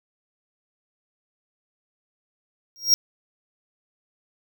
square tone with exponential growth, 5600 Hz, F8, 4 cents sharp, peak -10 dBFS, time 2.76-2.94 s, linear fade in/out 0 ms, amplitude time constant 37 ms, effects none

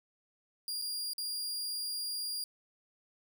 sawtooth tone with dropouts, 4814 Hz, D8, 42 cents sharp, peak -32 dBFS, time 0.68-2.44 s, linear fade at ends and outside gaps 1 ms, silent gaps 0.816-0.821 / 1.134-1.181 s, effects none

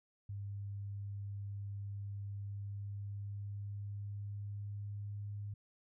sine tone with pitch glide, 100.5 to 102.49 Hz, G2 to G#2, +44 to -22 cents, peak -40 dBFS, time 0.29-5.54 s, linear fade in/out 5 ms, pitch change +34 cents, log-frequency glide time 2.32-5.37 s, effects none

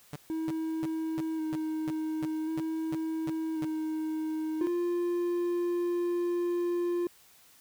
sawtooth tone bursts, 146.83 Hz, D3, in tune, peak -32 dBFS, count 11, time 0.13-3.649 s, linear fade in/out 0 ms, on 29 ms, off 320 ms
triangle tone with vibrato, 317.2 Hz, D#4, 33 cents sharp, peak -28 dBFS, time 0.3-4.67 s, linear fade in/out 0 ms, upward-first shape square, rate 0.46 Hz, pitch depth 17 cents each way
triangle tone, 349.2 Hz, F4, in tune, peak -25 dBFS, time 4.61-7.07 s, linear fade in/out 2 ms
effects white hiss -59 dBFS RMS until 7.6 s

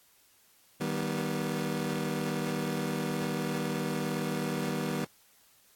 25% pulse chord, Eb augmented, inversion none, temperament just, 155.56 / 194.45 / 243.1 Hz, Eb3 / G3 / B3, 0 / -14 / -27 cents, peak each -31 dBFS, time 0.8-5.05 s, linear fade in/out 10 ms, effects white hiss -63 dBFS RMS until 5.75 s + AAC 64 kbps

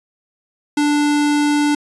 square tone, 293.7 Hz, D4, in tune, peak -14 dBFS, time 0.77-1.75 s, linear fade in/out 5 ms, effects resampled to 24000 Hz

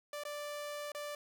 sawtooth tone with dropouts, 587.3 Hz, D5, in tune, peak -36 dBFS, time 0.13-1.15 s, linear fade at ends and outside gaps 2 ms, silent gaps 0.236-0.251 / 0.919-0.948 s, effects none

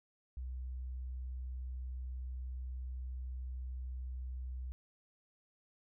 sine tone, 63.3 Hz, B1, 43 cents sharp, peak -39 dBFS, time 0.37-4.72 s, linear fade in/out 0 ms, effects none

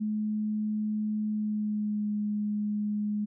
sine tone with pitch glide, 213.1 to 209 Hz, G#3 to G#3, +45 to +11 cents, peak -27 dBFS, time 0-3.26 s, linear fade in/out 20 ms, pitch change -34 cents, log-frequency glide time 1.28-2.11 s, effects none

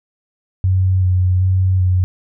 sine tone with vibrato, 92.5 Hz, F#2, in tune, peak -11 dBFS, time 0.64-2.04 s, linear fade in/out 0 ms, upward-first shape square, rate 1.3 Hz, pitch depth 18 cents each way, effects none

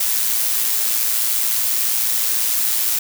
blue noise with amplitude modulation, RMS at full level -17 dBFS, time 0-2.99 s, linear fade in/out 5 ms, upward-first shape sine, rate 114 Hz, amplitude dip 40%, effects none

